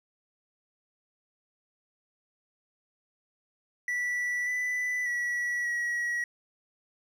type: tone with pitch steps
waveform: triangle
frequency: 1959 / 1988 / 1937 / 1915 Hz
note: B6 / B6 / B6 / A#6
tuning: -15 / +11 / -34 / +46 cents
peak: -26 dBFS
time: 3.88-6.24 s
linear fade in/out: 2 ms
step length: 590 ms
effects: none